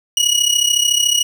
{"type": "tone with amplitude modulation", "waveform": "25% pulse", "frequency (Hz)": 2907, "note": "F#7", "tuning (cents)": -31, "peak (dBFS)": -6, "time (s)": [0.17, 1.23], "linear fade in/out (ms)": 2, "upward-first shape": "sine", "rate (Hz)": 33.8, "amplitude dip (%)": 75, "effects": []}